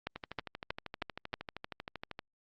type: two click trains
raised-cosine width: 0.3 ms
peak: -24 / -18 dBFS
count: 27 / 5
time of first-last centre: 0.16-2.191 / 0.07-1.34 s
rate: 12.8 / 3.15 Hz
effects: low-pass 5000 Hz 12 dB/octave + Opus 48 kbps